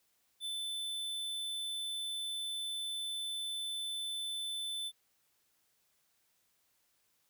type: tone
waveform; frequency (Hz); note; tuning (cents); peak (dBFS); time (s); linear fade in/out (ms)
square; 3520; A7; 0; -37; 0.4-4.92; 50
effects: white hiss -75 dBFS RMS until 7.29 s